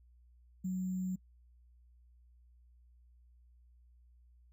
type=tone with sample-and-hold; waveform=sine; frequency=185 Hz; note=F#3; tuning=in tune; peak=-33 dBFS; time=0.64-1.16 s; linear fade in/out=10 ms; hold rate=7350 Hz; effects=noise-tail reverb RT60 0.1 s tail -25 dB re dry + added 60 Hz sine -60 dBFS peak until 4.52 s